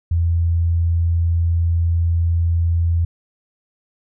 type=tone; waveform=sine; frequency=84.3 Hz; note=E2; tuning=39 cents sharp; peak=-14 dBFS; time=0.11-3.05 s; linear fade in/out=5 ms; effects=none